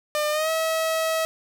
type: tone with pitch glide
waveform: sawtooth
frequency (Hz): 601 to 644.1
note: D5 to E5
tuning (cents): +40 to -40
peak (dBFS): -18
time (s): 0.15-1.25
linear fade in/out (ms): 0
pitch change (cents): +120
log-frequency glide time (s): 0.31-0.5
effects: none